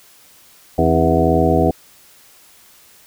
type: harmonic tone with a mistuned harmonic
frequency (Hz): 81.8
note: E2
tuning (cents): -13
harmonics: 1 / 2 / 3 / 4 / 5 / 6 / 8 / 9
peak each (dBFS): -20 / -20 / -20 / -20 / -20 / -20 / -20 / -20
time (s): 0.78-1.71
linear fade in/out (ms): 5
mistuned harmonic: 3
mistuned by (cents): +87
effects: white hiss -48 dBFS RMS until 3.06 s